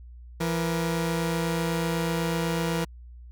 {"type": "tone pair together", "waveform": "sawtooth", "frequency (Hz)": [168.01, 476], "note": ["E3", "A#4"], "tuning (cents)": [33, 36], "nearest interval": "octave + tritone", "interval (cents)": 1803, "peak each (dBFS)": [-22, -27], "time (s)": [0.4, 2.85], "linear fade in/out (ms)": 10, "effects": ["added 60 Hz sine -42 dBFS peak until 3.31 s"]}